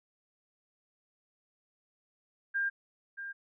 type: tone with echo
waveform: sine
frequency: 1600 Hz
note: G6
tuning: 35 cents sharp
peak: -28 dBFS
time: 2.54-2.7 s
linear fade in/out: 20 ms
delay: 630 ms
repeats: 1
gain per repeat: -10 dB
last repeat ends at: 3.33 s
effects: none